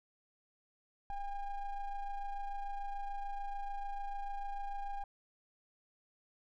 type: ring-modulated tone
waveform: triangle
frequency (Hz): 407.4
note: G#4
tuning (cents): -33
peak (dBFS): -32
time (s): 1.1-5.04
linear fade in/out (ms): 2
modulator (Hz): 394
effects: none